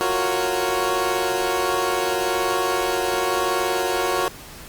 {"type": "chord", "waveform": "20% pulse", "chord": "Gb major seventh", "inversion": "third", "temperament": "equal with one note detuned", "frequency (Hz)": [349.2, 370, 464, 554.4], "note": ["F4", "Gb4", "Bb4", "Db5"], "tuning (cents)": [0, 0, -8, 0], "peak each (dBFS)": [-23, -19, -21, -22], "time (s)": [0.01, 4.28], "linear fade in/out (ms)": 0, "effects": ["pink hiss -40 dBFS RMS until 4.68 s", "Opus 48 kbps"]}